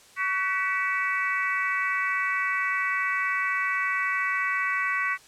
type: harmonic tone with a mistuned harmonic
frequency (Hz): 376.3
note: F#4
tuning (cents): +29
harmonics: 3 / 4 / 5 / 6 / 7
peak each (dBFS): -30 / -31 / -27 / -32 / -38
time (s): 0.16-5.18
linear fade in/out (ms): 50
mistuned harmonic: 5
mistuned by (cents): +64
effects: white hiss -53 dBFS RMS until 5.27 s + low-pass 9000 Hz 12 dB/octave